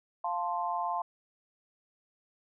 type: chord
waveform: sine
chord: F major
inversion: none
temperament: equal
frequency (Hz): 698.5 / 880 / 1046.5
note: F5 / A5 / C6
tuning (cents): 0 / 0 / 0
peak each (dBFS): -34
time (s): 0.24-1.02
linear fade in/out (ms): 5
effects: none